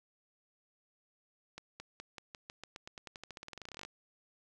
accelerating click train, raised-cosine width 0.2 ms, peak -28 dBFS, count 29, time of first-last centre 1.58-3.85 s, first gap 220 ms, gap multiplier 0.91, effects none

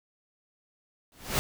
pink noise with exponential growth, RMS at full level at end -23 dBFS, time 1.12-1.39 s, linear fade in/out 0 ms, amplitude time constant 58 ms, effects none

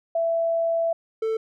sine / triangle tone pair in turn, 665 / 443.8 Hz, E5 / A4, +15 / +15 cents, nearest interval perfect fifth, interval 700 cents, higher first, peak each -20 dBFS, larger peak neither, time 0.15-0.93 / 1.22-1.37 s, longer first, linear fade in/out 5 ms, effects none

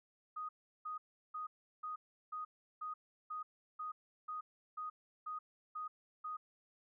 sine tone bursts, 1244.5 Hz, D#6, in tune, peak -40 dBFS, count 13, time 0.36-6.37 s, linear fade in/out 10 ms, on 130 ms, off 360 ms, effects none

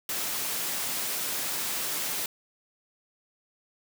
white high-pass noise, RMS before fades -31 dBFS, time 0.09-2.26 s, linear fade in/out 2 ms, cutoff 140 Hz, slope 12 dB/octave, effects none

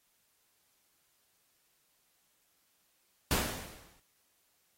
pink noise with exponential decay, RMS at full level -28 dBFS, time 3.31-4 s, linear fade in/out 1 ms, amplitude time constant 150 ms, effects white hiss -73 dBFS RMS until 4.77 s + AAC 48 kbps

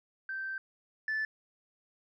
sine tone pair in turn, 1558 / 1748.8 Hz, G6 / A6, -11 / -11 cents, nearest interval major second, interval 200 cents, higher second, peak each -34 / -28 dBFS, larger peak second, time 0.29-0.58 / 1.08-1.25 s, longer first, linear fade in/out 2 ms, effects tanh soft clip ceiling -28 dBFS

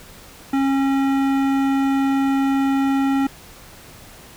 sine tone with hard clipping, 272.3 Hz, C#4, 31 cents flat, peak -18 dBFS, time 0.53-3.27 s, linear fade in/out 5 ms, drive 15 dB, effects pink hiss -43 dBFS RMS until 4.36 s

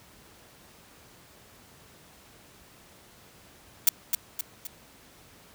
blue noise with echo, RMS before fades -18 dBFS, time 3.87-3.89 s, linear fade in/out 2 ms, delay 260 ms, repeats 3, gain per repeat -6 dB, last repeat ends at 4.67 s, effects pink hiss -54 dBFS RMS until 5.54 s + high-pass 60 Hz 12 dB/octave

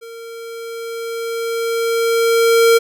square tone with level ramp, 460 Hz, A#4, 23 cents flat, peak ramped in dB -33 to -8 dBFS, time 0.01-2.79 s, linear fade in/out 20 ms, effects none

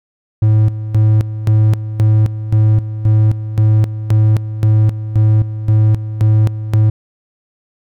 triangle tone with tremolo, 108.1 Hz, A2, 30 cents flat, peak -5 dBFS, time 0.42-6.9 s, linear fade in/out 5 ms, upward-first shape square, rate 1.9 Hz, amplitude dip 75%, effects none

